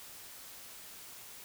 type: silence
effects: white hiss -50 dBFS RMS until 1.44 s